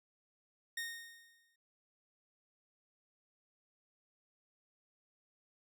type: tone with exponential decay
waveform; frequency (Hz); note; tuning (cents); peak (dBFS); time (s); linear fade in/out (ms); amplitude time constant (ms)
sawtooth; 1850; A#6; -14; -33; 0.77-1.56; 5; 170
effects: none